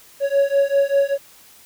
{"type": "beating tone pair", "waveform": "triangle", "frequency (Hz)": [554.4, 559.5], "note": ["C#5", "C#5"], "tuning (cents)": [0, 16], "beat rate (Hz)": 5.1, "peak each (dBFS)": -16, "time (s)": [0.2, 1.18], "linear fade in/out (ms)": 50, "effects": ["white hiss -48 dBFS RMS until 1.65 s"]}